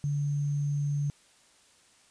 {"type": "tone with sample-and-hold", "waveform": "sine", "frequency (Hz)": 144.4, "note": "D3", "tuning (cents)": -29, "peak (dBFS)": -26, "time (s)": [0.04, 1.1], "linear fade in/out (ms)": 0, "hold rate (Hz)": 6300, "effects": ["white hiss -61 dBFS RMS until 2.1 s", "resampled to 22050 Hz"]}